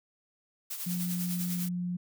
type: noise with tremolo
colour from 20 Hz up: blue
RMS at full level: -36 dBFS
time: 0.7-1.69 s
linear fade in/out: 10 ms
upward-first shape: sine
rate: 10 Hz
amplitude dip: 50%
type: tone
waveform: sine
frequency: 177.6 Hz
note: F3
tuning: 29 cents sharp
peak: -30 dBFS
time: 0.86-1.97 s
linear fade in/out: 10 ms
effects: none